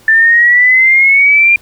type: exponential sweep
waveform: sine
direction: up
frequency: 1768 to 2406 Hz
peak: -4 dBFS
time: 0.08-1.56 s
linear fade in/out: 2 ms
effects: pink hiss -44 dBFS RMS until 1.61 s